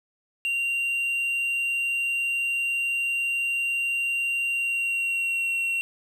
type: tone with pitch glide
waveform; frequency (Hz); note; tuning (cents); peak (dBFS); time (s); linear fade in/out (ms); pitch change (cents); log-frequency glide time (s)
triangle; 2766 to 2734; F7 to F7; -17 to -37; -22; 0.45-5.81; 0; -20; 4.5-5.53
effects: none